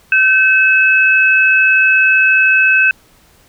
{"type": "tone pair together", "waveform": "sine", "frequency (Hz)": [1538.2, 2587], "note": ["G6", "E7"], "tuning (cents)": [-33, -33], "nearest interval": "major sixth", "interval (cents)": 900, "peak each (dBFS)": -10, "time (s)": [0.12, 2.91], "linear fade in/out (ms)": 2, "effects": ["pink hiss -49 dBFS RMS until 3.48 s"]}